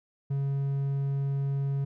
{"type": "tone", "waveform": "triangle", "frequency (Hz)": 138.59, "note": "C#3", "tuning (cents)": 0, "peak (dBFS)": -24, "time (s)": [0.3, 1.85], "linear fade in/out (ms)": 10, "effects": []}